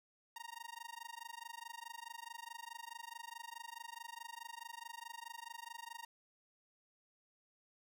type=tone with amplitude modulation; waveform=sawtooth; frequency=932.3 Hz; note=A#5; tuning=in tune; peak=-40 dBFS; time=0.36-6.05 s; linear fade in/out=2 ms; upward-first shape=sine; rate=24.7 Hz; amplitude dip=100%; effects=none